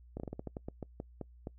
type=slowing click train; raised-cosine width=2 ms; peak=-26 dBFS; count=13; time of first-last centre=0.17-1.471 s; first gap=29 ms; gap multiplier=1.22; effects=noise-tail reverb RT60 0.1 s tail -25 dB re dry + added 60 Hz sine -54 dBFS peak until 1.58 s

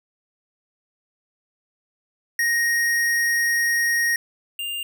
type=tone pair in turn; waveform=square; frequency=1870 / 2802 Hz; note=A#6 / F7; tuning=+5 / +5 cents; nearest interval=perfect fifth; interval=700 cents; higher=second; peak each=-19 / -27 dBFS; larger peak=first; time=2.39-4.16 / 4.59-4.83 s; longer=first; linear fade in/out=2 ms; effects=none

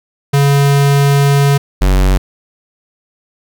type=tone pair in turn; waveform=square; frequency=140.9 / 47.02 Hz; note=C#3 / F#1; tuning=+29 / +29 cents; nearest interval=octave + perfect fifth; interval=1900 cents; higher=first; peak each=-8 dBFS; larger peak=neither; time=0.33-1.58 / 1.81-2.18 s; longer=first; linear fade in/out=10 ms; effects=8-bit

